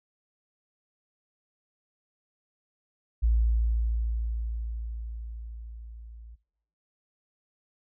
sine tone with level ramp, 56.6 Hz, A1, 50 cents sharp, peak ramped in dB -19 to -44 dBFS, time 3.22-6.36 s, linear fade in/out 20 ms, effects noise-tail reverb RT60 0.7 s tail -21 dB re dry

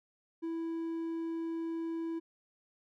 triangle tone, 329.6 Hz, E4, in tune, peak -32 dBFS, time 0.42-2.2 s, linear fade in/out 20 ms, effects none

